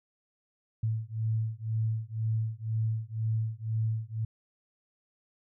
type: beating tone pair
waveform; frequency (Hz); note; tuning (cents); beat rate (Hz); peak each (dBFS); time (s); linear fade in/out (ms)
sine; 110 / 112; A2 / A2; 0 / +31; 2; -31; 0.83-4.25; 5
effects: none